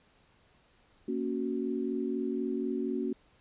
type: chord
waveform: sine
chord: F# major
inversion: first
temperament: equal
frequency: 233.1 / 277.2 / 370 Hz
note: A#3 / C#4 / F#4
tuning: 0 / 0 / 0 cents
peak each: -34 dBFS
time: 1.08-3.13 s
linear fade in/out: 5 ms
effects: pink hiss -65 dBFS RMS until 3.4 s + resampled to 8000 Hz